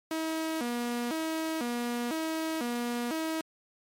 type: tone with vibrato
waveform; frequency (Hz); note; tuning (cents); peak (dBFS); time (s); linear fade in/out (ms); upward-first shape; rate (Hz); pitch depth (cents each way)
sawtooth; 277.1; C#4; -1; -26; 0.11-3.41; 2; square; 1; 250
effects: MP3 64 kbps